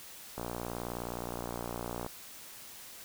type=click train; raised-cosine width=1 ms; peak=-23 dBFS; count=101; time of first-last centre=0.38-2.064 s; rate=59.4 Hz; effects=white hiss -49 dBFS RMS until 3.04 s